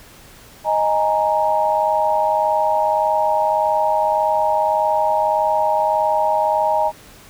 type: chord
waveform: sine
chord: D# suspended fourth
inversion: none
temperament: equal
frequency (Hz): 622.3 / 830.6 / 932.3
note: D#5 / G#5 / A#5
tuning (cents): 0 / 0 / 0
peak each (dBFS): -19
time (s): 0.64-6.92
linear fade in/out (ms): 50
effects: pink hiss -44 dBFS RMS until 7.29 s